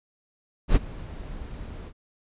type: noise with ADSR envelope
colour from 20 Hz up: brown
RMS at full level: -17 dBFS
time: 0.68-1.93 s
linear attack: 76 ms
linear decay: 26 ms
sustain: -20 dB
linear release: 63 ms
effects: resampled to 8000 Hz